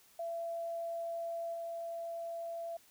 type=tone with level steps; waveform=sine; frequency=673 Hz; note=E5; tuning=36 cents sharp; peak=-36 / -38 dBFS; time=0.19-2.77 s; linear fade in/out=5 ms; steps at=1.53 s; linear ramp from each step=20 ms; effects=white hiss -64 dBFS RMS until 2.9 s